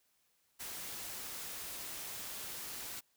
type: noise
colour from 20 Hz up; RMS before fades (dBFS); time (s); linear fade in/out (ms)
white; -44; 0.59-3.01; 20
effects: white hiss -75 dBFS RMS until 3.16 s